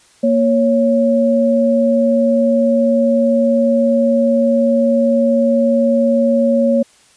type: tone pair together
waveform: sine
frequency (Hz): 234 / 554.4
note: A#3 / C#5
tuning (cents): +7 / 0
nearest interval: octave + minor third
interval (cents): 1493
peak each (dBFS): -13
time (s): 0.23-6.83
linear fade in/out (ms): 10
effects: white hiss -50 dBFS RMS until 7.16 s + resampled to 22050 Hz